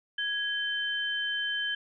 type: tone pair together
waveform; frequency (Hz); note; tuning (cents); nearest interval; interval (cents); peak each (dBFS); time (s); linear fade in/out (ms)
sine; 1661.2 / 3091; G#6 / G7; 0 / -25; major seventh; 1075; -31 / -31; 0.18-1.75; 5
effects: none